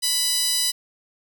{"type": "tone with high-pass filter", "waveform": "15% pulse", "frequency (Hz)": 991, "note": "B5", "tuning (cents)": 6, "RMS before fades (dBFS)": -22, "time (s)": [0.02, 0.72], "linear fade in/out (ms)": 20, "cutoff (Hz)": 5500, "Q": 2.1, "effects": []}